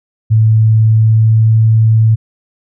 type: tone with pitch glide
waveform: sine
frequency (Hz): 110.2 to 111.16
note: A2 to A2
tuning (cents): +3 to +18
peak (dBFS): -5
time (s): 0.3-2.16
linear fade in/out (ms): 20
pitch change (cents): +15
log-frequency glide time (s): 0.76-1.58
effects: none